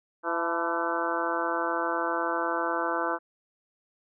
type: harmonic tone with a mistuned harmonic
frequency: 167.9 Hz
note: E3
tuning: 32 cents sharp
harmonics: 2 / 3 / 4 / 5 / 6 / 7 / 8 / 9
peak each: -34 / -34 / -34 / -34 / -34 / -34 / -34 / -34 dBFS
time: 0.23-3.19 s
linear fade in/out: 50 ms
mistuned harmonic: 5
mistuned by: +65 cents
effects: none